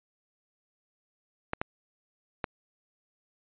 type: clicks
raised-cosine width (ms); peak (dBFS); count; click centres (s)
0.5; -14; 3; 1.534 / 1.615 / 2.442
effects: resampled to 8000 Hz